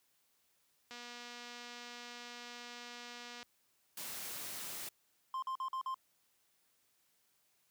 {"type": "click train", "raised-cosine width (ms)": 0.2, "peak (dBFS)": -32, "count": 608, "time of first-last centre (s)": [0.91, 3.429], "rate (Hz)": 241}
{"type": "high-pass noise", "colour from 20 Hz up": "white", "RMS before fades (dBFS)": -44, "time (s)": [3.97, 4.89], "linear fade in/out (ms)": 5, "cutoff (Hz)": 110, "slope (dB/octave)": 12}
{"type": "tone bursts", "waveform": "triangle", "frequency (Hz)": 1051, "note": "C6", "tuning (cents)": 7, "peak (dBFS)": -34, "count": 5, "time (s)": [5.34, 5.944], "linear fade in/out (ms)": 2, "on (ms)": 84, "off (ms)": 46}
{"effects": ["white hiss -75 dBFS RMS until 7.7 s", "high-pass 60 Hz 12 dB/octave"]}